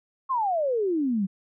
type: exponential sweep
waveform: sine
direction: down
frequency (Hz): 1100 to 183.7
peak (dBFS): -22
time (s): 0.29-1.27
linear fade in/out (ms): 20
effects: none